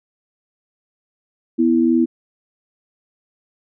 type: tone pair together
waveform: sine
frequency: 246.9 / 329.6 Hz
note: B3 / E4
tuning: 0 / 0 cents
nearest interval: perfect fourth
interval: 500 cents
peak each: -15 dBFS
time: 1.58-2.06 s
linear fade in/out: 20 ms
effects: none